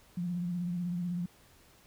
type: tone with vibrato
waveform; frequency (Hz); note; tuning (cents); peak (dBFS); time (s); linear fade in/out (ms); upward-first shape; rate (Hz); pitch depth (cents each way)
sine; 175.7; F3; +11; -31; 0.17-1.26; 5; sine; 16; 47
effects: pink hiss -61 dBFS RMS until 1.86 s